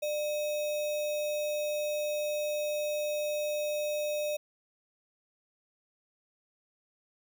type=tone with sample-and-hold; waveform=sine; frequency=598 Hz; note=D5; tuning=31 cents sharp; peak=-29 dBFS; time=0.02-4.37 s; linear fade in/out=10 ms; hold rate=3150 Hz; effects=none